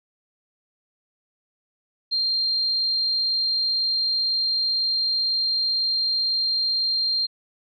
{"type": "tone", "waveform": "sine", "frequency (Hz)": 4186, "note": "C8", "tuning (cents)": 0, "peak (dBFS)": -20, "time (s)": [2.11, 7.27], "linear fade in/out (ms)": 20, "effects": []}